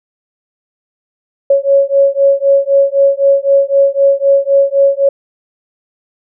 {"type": "beating tone pair", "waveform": "sine", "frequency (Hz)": [552, 555.9], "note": ["C#5", "C#5"], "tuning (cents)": [-7, 5], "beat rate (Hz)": 3.9, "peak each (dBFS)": -10, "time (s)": [1.5, 5.09], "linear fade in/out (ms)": 5, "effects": []}